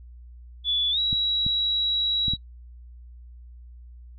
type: tone with pitch glide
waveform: sine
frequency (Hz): 3439 to 3883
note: A7 to B7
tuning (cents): -40 to -30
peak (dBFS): -21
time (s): 0.64-2.37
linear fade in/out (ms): 50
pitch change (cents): +210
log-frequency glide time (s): 0.91-0.99
type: clicks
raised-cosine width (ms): 5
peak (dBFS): -18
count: 4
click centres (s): 1.129 / 1.465 / 2.282 / 2.336
effects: noise-tail reverb RT60 0.1 s tail -23 dB re dry + added 60 Hz sine -42 dBFS peak until 4.18 s